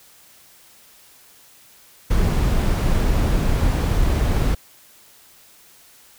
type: noise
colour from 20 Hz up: brown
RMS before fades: -18 dBFS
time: 2.1-4.55 s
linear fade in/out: 10 ms
effects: white hiss -50 dBFS RMS until 6.18 s